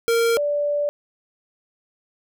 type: tone pair in turn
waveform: square / sine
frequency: 462.9 / 583.2 Hz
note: A#4 / D5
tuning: -12 / -12 cents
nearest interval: major third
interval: 400 cents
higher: second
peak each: -17 / -19 dBFS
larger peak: first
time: 0.08-0.37 / 0.37-0.89 s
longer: second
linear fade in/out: 0 ms
effects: none